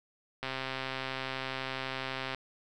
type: click train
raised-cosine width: 0.3 ms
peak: -19 dBFS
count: 254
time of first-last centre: 0.43-2.347 s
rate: 132 Hz
effects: none